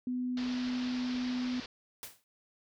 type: tone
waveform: sine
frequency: 250 Hz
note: B3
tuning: 21 cents sharp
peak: -31 dBFS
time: 0.07-1.6 s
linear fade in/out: 2 ms
type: low-pass noise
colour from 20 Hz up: white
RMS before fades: -45 dBFS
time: 0.37-1.66 s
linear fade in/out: 2 ms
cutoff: 5200 Hz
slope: 48 dB/octave
type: noise with exponential decay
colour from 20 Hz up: white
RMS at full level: -40 dBFS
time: 2.03-2.24 s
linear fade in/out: 0 ms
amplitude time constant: 45 ms
effects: none